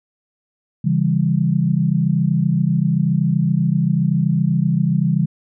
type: chord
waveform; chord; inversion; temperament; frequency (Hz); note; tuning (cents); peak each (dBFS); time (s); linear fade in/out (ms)
sine; C# diminished; none; just; 138.59 / 166.31 / 199.57; C#3 / E3 / G3; 0 / +16 / +31; -19 / -17 / -20; 0.84-5.26; 10
effects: none